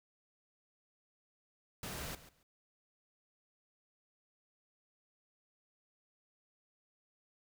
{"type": "noise with echo", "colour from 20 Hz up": "pink", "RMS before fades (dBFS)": -43, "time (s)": [1.83, 2.15], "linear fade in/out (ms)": 2, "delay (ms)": 140, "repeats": 2, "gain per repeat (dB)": -15, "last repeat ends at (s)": 2.43, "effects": []}